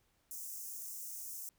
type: high-pass noise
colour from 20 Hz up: white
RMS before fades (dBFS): -45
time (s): 0.31-1.49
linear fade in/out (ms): 0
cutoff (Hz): 5800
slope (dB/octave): 48
effects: pink hiss -75 dBFS RMS until 1.58 s